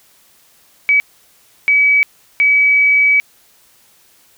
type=tone bursts at uneven times; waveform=sine; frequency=2281 Hz; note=C#7; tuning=49 cents sharp; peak=-8 dBFS; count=3; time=0.89-1 / 1.68-2.03 / 2.4-3.2 s; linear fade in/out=0 ms; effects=white hiss -51 dBFS RMS until 4.37 s